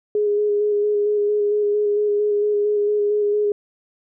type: tone with vibrato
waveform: sine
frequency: 415.3 Hz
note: G#4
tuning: in tune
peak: -16 dBFS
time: 0.15-3.52 s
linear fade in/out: 2 ms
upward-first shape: square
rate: 4.4 Hz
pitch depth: 15 cents each way
effects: none